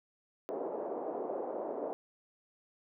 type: band-pass noise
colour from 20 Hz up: pink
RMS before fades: -38 dBFS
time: 0.49-1.93 s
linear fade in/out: 0 ms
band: 360 to 720 Hz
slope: 24 dB/octave
effects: none